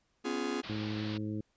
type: chord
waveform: 45% pulse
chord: C# dominant seventh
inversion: third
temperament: just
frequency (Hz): 249.5 / 277.2 / 346.5 / 415.8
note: B3 / C#4 / E#4 / G#4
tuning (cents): +18 / 0 / -14 / +2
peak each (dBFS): -38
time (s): 0.24-0.62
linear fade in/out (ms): 20
type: low-pass noise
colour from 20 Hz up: white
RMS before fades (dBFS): -45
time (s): 0.63-1.18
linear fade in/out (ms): 10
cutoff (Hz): 4600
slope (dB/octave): 48
type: harmonic tone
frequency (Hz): 106.5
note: G#2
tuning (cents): +44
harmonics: 1 / 2 / 3 / 4 / 5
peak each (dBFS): -38 / -38 / -38 / -49 / -51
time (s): 0.69-1.41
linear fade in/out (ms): 5
effects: pink hiss -75 dBFS RMS until 1.56 s + resampled to 16000 Hz